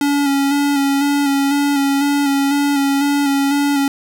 square tone with vibrato, 281.4 Hz, C#4, 26 cents sharp, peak -14 dBFS, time 0.01-3.88 s, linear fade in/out 2 ms, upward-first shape square, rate 2 Hz, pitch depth 24 cents each way, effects none

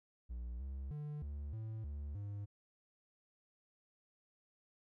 triangle tone with pitch steps, 59.8 / 67.4 / 148.6 / 72.2 / 110.4 / 72.3 / 101.8 Hz, A#1 / C#2 / D3 / D2 / A2 / D2 / G#2, +45 / -48 / +21 / -29 / +6 / -27 / -34 cents, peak -39 dBFS, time 0.29-2.46 s, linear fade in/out 20 ms, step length 310 ms, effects none

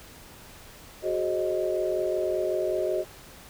sine chord, Ab dominant seventh, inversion third, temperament equal with one note detuned, 370 / 415.3 / 534.2 / 622.3 Hz, Gb4 / Ab4 / C5 / Eb5, 0 / 0 / +36 / 0 cents, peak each -28 / -33 / -33 / -28 dBFS, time 1.02-3.05 s, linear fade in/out 50 ms, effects pink hiss -48 dBFS RMS until 3.49 s

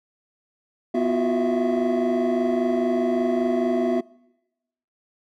triangle tone cluster, 247 / 342.2 / 366 / 646 / 671 Hz, B3 / F4 / F#4 / E5 / E5, 0 / -35 / -19 / -35 / +31 cents, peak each -21 / -27 / -22 / -29 / -24 dBFS, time 0.94-4.01 s, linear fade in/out 10 ms, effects noise-tail reverb RT60 1.0 s tail -25 dB re dry + tanh soft clip ceiling -9 dBFS

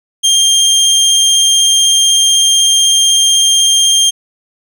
25% pulse tone with vibrato, 3194 Hz, G7, 32 cents sharp, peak -3 dBFS, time 0.23-4.11 s, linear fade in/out 20 ms, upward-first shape triangle, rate 16 Hz, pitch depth 10 cents each way, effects none

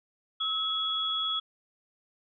sine tone pair together, 1293 / 3354 Hz, E6 / G#7, -34 / +16 cents, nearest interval octave + perfect fourth, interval 1650 cents, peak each -34 / -28 dBFS, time 0.4-1.4 s, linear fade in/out 10 ms, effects none

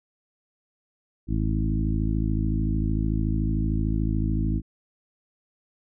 harmonic tone with a mistuned harmonic, 53.5 Hz, A1, 48 cents flat, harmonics 1 / 2 / 3 / 4 / 5 / 6, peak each -25 / -28 / -30 / -31 / -32 / -33 dBFS, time 1.27-4.62 s, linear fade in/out 50 ms, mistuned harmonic 1, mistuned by -36 cents, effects none

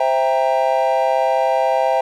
triangle chord, C dominant seventh, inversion none, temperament equal with one note detuned, 523.3 / 659.3 / 793.6 / 932.3 Hz, C5 / E5 / G5 / Bb5, 0 / 0 / +21 / 0 cents, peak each -18 / -17 / -17 / -21 dBFS, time 0-2.01 s, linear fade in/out 5 ms, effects none

